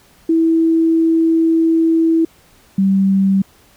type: tone pair in turn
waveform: sine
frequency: 326.7 / 193.81 Hz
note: E4 / G3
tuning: -15 / -19 cents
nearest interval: major sixth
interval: 904 cents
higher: first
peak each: -10 dBFS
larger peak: neither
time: 0.29-2.25 / 2.78-3.42 s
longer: first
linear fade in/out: 5 ms
effects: pink hiss -50 dBFS RMS until 3.76 s